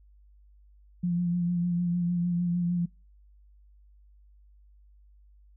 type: tone with vibrato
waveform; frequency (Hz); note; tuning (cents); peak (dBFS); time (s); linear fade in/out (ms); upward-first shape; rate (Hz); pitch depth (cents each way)
sine; 174.61; F3; 0; -24; 1.03-2.86; 10; sine; 6.6; 27
effects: noise-tail reverb RT60 0.3 s tail -26 dB re dry + added 50 Hz sine -54 dBFS peak until 5.56 s